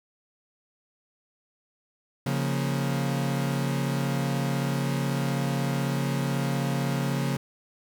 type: chord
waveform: 40% pulse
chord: Bb minor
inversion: first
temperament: equal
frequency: 138.59 / 174.61 / 233.1 Hz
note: Db3 / F3 / Bb3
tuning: 0 / 0 / 0 cents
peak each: -26 / -31 / -31 dBFS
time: 2.26-7.37 s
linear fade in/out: 5 ms
effects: 10-bit